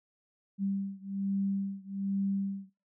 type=beating tone pair; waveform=sine; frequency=196 / 197.2 Hz; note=G3 / G3; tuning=0 / +11 cents; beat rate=1.2 Hz; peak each=-33 / -34 dBFS; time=0.58-2.7 s; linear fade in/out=50 ms; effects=noise-tail reverb RT60 0.3 s tail -23 dB re dry